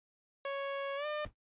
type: tone with pitch glide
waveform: sawtooth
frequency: 554.4 to 601.1 Hz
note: C#5 to D5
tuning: 0 to +40 cents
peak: -31 dBFS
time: 0.45-1.25 s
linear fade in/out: 2 ms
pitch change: +140 cents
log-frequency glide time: 0.96-1.06 s
type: noise with exponential decay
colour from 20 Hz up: brown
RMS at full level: -37 dBFS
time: 1.25-1.34 s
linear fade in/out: 5 ms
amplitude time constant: 18 ms
effects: noise-tail reverb RT60 0.1 s tail -18 dB re dry + resampled to 8000 Hz